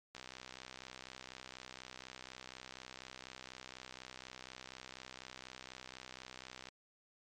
click train, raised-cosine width 0.2 ms, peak -30 dBFS, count 420, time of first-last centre 0.15-6.687 s, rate 64.1 Hz, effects MP3 48 kbps

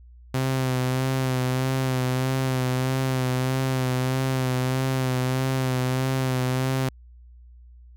sawtooth tone with vibrato, 129.7 Hz, C3, 15 cents flat, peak -18 dBFS, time 0.34-6.89 s, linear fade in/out 5 ms, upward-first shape sine, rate 1.6 Hz, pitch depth 33 cents each way, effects added 60 Hz sine -45 dBFS peak until 7.96 s

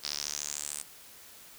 sawtooth tone with band-pass filter sweep, 73.42 Hz, D2, in tune, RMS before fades -37 dBFS, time 0.03-0.83 s, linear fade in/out 20 ms, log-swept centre 4900 to 8900 Hz, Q 5, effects white hiss -52 dBFS RMS until 1.58 s

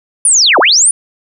sine linear two-way sweep, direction down then up, 9850 to 291.1 to 9850 Hz, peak -5 dBFS, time 0.25-0.91 s, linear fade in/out 2 ms, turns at 0.59 s, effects none

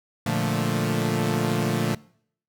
sawtooth chord, Bb major seventh, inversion none, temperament equal, 116.54 / 146.83 / 174.61 / 220 Hz, Bb2 / D3 / F3 / A3, 0 / 0 / 0 / 0 cents, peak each -24 dBFS, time 0.26-1.95 s, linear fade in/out 5 ms, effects noise-tail reverb RT60 0.6 s tail -22 dB re dry

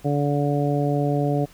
harmonic tone, 144.2 Hz, D3, 31 cents flat, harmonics 1 / 2 / 3 / 4 / 5, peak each -22 / -25 / -27 / -28 / -29 dBFS, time 0.04-1.46 s, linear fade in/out 20 ms, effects pink hiss -51 dBFS RMS until 1.53 s

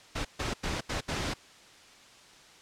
pink noise bursts at uneven times, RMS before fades -32 dBFS, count 5, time 0.15-0.25 / 0.39-0.54 / 0.63-0.81 / 0.89-1.01 / 1.08-1.34 s, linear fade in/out 10 ms, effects white hiss -54 dBFS RMS until 2.61 s + low-pass 6000 Hz 12 dB/octave

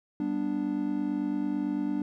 triangle chord, G major, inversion none, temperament just, 196 / 245 / 294 Hz, G3 / B3 / D4, 0 / -14 / +2 cents, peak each -32 / -32 / -27 dBFS, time 0.2-2.02 s, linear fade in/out 2 ms, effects none

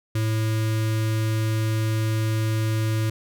square tone with notch filter, 110 Hz, A2, in tune, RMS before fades -23 dBFS, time 0.15-3.1 s, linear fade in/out 5 ms, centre 770 Hz, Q 1.4, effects none

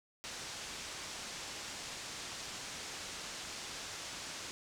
white low-pass noise, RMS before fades -45 dBFS, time 0.24-4.51 s, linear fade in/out 0 ms, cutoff 7200 Hz, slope 24 dB/octave, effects none

